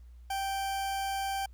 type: tone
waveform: 40% pulse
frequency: 782 Hz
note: G5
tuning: 4 cents flat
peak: -30 dBFS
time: 0.3-1.46 s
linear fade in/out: 5 ms
effects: added 60 Hz sine -48 dBFS peak until 1.53 s + pink hiss -73 dBFS RMS until 1.53 s